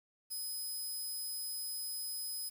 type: tone with amplitude modulation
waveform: 5% pulse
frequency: 5040 Hz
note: D#8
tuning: 21 cents sharp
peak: -31 dBFS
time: 0.3-2.5 s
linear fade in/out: 20 ms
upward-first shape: sine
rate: 208 Hz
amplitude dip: 35%
effects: 10-bit